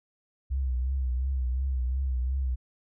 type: tone with vibrato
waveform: sine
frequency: 64.5 Hz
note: C2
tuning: 24 cents flat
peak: -25 dBFS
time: 0.5-2.56 s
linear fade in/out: 20 ms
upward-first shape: triangle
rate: 2.8 Hz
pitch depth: 92 cents each way
effects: none